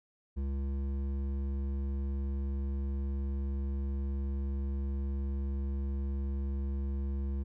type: tone with hard clipping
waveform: sine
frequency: 68.5 Hz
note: C#2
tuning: 20 cents flat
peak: -33 dBFS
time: 0.36-7.44 s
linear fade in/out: 20 ms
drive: 10 dB
effects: none

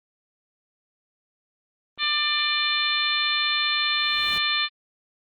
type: clicks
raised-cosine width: 1 ms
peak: -34 dBFS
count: 2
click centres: 1.977 / 2.032 s
type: harmonic tone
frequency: 595 Hz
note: D5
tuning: 22 cents sharp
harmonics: 2 / 3 / 4 / 5 / 6 / 7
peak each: -30 / -29 / -27 / -30 / -26 / -28 dBFS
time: 1.98-4.69 s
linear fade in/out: 50 ms
type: noise with exponential growth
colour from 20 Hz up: pink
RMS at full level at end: -37 dBFS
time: 3.69-4.38 s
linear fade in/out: 2 ms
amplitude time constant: 150 ms
effects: Opus 24 kbps

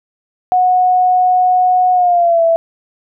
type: tone with pitch glide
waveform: sine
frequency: 732 to 663.5 Hz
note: F#5 to E5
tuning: -19 to +11 cents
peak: -8 dBFS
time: 0.52-2.56 s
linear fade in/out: 0 ms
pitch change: -170 cents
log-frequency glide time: 1.93-2.43 s
effects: none

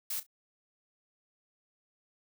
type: noise with echo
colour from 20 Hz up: blue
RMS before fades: -35 dBFS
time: 0.1-0.2 s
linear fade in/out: 5 ms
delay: 33 ms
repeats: 2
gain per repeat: -15 dB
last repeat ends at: 0.266 s
effects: none

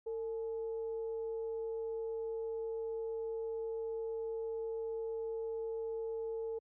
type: tone with frequency modulation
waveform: sine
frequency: 451.5 Hz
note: A4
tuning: 45 cents sharp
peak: -36 dBFS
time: 0.06-6.59 s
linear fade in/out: 10 ms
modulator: 402 Hz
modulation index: 0.23
effects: high-pass 80 Hz 12 dB/octave

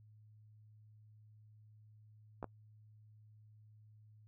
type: clicks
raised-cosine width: 1 ms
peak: -28 dBFS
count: 2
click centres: 2.428 / 2.443 s
effects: noise-tail reverb RT60 0.1 s tail -25 dB re dry + added 107 Hz sine -59 dBFS peak until 4.27 s

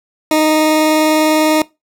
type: tone with vibrato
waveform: 20% pulse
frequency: 310 Hz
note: D#4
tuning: 6 cents flat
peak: -5 dBFS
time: 0.31-1.62 s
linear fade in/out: 2 ms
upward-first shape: sine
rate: 20 Hz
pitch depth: 13 cents each way
effects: noise-tail reverb RT60 0.2 s tail -20 dB re dry

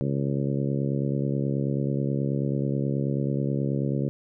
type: harmonic tone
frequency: 69.3 Hz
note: C#2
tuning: in tune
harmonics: 2 / 3 / 4 / 5 / 6 / 7 / 8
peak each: -26 / -30 / -32 / -34 / -36 / -37 / -38 dBFS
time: 0.01-4.09 s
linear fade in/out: 0 ms
effects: none

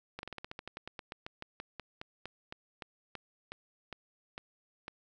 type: slowing click train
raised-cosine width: 0.3 ms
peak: -25 dBFS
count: 26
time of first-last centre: 0.19-4.881 s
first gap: 41 ms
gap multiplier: 1.11
effects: none

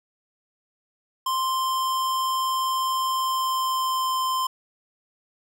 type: tone with pitch glide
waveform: square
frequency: 1046.5 to 1039.3 Hz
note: C6 to C6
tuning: 0 to -12 cents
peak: -23 dBFS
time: 1.26-4.47 s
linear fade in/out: 5 ms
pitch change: -12 cents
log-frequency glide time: 3.12-4.19 s
effects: none

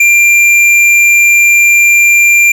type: tone with hard clipping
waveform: sine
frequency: 2380 Hz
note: D7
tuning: 22 cents sharp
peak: -5 dBFS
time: 0-2.52 s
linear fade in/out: 5 ms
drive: 9 dB
effects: none

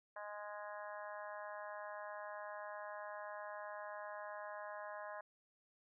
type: harmonic tone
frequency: 207.7 Hz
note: G#3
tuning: in tune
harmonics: 3 / 4 / 5 / 6 / 7 / 8 / 9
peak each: -49 / -53 / -51 / -58 / -58 / -53 / -62 dBFS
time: 0.16-5.21 s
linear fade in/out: 5 ms
effects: none

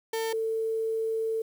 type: tone pair in turn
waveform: 35% pulse / sine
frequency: 450 / 446.4 Hz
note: A4 / A4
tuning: +39 / +25 cents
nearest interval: unison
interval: 14 cents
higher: first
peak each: -26 dBFS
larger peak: neither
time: 0.13-0.33 / 0.33-1.42 s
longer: second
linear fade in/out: 5 ms
effects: 9-bit

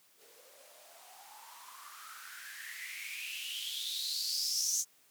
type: noise with band-pass filter sweep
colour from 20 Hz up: violet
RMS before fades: -40 dBFS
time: 0.17-4.85 s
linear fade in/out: 50 ms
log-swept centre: 430 to 6400 Hz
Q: 8.6
effects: white hiss -66 dBFS RMS until 5.1 s + high-pass 150 Hz 12 dB/octave

